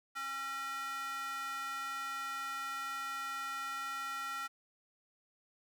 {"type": "tone with high-pass filter", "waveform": "square", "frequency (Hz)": 272.1, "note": "C#4", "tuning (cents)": -32, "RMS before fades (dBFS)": -40, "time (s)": [0.15, 4.48], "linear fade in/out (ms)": 20, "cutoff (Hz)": 1400, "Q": 3.5, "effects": []}